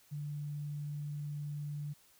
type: tone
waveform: sine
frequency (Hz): 146.83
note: D3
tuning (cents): 0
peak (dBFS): -37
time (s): 0.11-1.94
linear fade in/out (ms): 20
effects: white hiss -65 dBFS RMS until 2.19 s

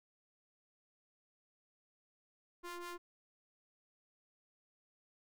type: ring-modulated tone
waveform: sawtooth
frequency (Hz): 348.5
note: F4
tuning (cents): -4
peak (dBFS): -37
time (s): 2.63-2.98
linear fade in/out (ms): 20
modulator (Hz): 700
effects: none

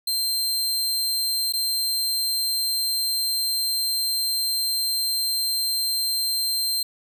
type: tone with dropouts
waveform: sawtooth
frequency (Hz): 4150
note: C8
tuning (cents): -15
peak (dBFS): -19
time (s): 0.07-6.83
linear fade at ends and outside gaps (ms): 5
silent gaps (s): 1.525-1.535
effects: none

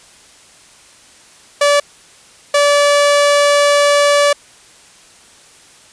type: tone bursts at uneven times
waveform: sawtooth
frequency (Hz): 577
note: D5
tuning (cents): -31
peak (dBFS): -5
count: 2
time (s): 1.61-1.8 / 2.54-4.33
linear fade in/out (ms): 5
effects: white hiss -44 dBFS RMS until 5.92 s + resampled to 22050 Hz

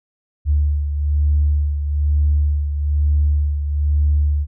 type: beating tone pair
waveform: sine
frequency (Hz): 73.42 / 74.52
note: D2 / D2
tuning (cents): 0 / +26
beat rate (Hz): 1.1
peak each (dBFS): -14 / -22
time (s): 0.45-4.47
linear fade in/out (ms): 50
effects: tanh soft clip ceiling -7 dBFS

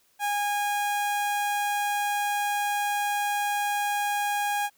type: tone with notch filter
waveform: sawtooth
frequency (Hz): 820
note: G#5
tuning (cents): -22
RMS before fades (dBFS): -27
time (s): 0.19-4.7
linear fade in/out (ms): 50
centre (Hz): 4500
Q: 1.9
effects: white hiss -65 dBFS RMS until 4.77 s

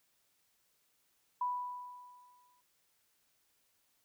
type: tone with exponential decay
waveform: sine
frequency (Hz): 987.8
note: B5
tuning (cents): 0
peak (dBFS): -30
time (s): 1.41-2.61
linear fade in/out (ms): 5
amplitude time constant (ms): 260
effects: white hiss -75 dBFS RMS until 4.04 s

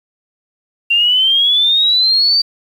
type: exponential sweep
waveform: sine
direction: up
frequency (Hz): 2753 to 4656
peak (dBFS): -9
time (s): 0.9-2.42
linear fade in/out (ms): 10
effects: 7-bit

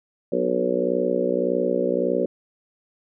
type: harmonic tone with a mistuned harmonic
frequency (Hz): 61.74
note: B1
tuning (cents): 0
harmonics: 3 / 4 / 5 / 6 / 7 / 8 / 9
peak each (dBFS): -31 / -28 / -32 / -26 / -28 / -25 / -26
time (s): 0.32-2.26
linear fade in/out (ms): 5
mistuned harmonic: 5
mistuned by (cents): -28
effects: none

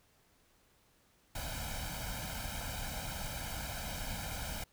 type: noise with comb filter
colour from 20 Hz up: pink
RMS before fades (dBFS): -40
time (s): 1.35-4.64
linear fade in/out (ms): 5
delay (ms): 1.3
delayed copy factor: +0.85
effects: pink hiss -69 dBFS RMS until 4.72 s

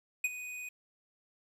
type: tone with ADSR envelope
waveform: square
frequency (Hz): 2489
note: D#7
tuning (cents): 0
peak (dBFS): -26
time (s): 0.24-0.69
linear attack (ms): 5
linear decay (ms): 35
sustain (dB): -14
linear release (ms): 6
effects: low-pass 12000 Hz 12 dB/octave + 10-bit

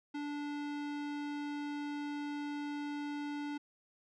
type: tone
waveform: square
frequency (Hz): 291.4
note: D4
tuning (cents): -13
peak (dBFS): -38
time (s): 0.14-3.58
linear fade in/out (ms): 10
effects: low-pass 4000 Hz 12 dB/octave

